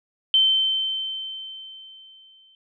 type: tone with exponential decay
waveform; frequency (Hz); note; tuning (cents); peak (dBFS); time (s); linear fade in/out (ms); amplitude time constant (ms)
sine; 3094; G7; -23; -13; 0.34-2.55; 1; 480
effects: none